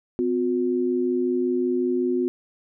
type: tone pair together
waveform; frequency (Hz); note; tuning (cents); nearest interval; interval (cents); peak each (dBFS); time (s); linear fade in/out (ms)
sine; 254.6 / 360; C4 / F#4; -47 / -47; tritone; 600; -24 / -22; 0.19-2.28; 0
effects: none